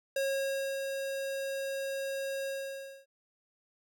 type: tone with ADSR envelope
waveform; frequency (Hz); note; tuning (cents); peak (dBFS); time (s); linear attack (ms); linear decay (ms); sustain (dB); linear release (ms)
square; 544; C#5; -33; -29; 0.16-3.06; 4; 620; -5; 590
effects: none